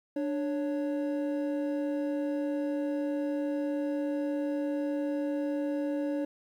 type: tone pair together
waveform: triangle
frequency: 294.7 / 556.3 Hz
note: D4 / C#5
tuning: +6 / +6 cents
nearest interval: major seventh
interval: 1100 cents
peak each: -28 / -32 dBFS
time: 0.16-6.25 s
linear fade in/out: 5 ms
effects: 11-bit